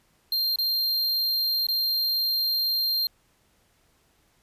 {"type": "tone with dropouts", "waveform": "square", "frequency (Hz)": 4186, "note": "C8", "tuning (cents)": 0, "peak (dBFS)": -23, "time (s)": [0.32, 3.07], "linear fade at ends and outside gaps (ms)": 2, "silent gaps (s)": [[0.559, 0.586], [1.668, 1.686]], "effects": ["pink hiss -65 dBFS RMS until 4.42 s", "resampled to 32000 Hz"]}